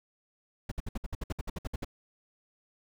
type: noise bursts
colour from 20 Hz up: brown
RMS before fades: -33 dBFS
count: 14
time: 0.69-1.847 s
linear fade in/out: 5 ms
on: 26 ms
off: 61 ms
effects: none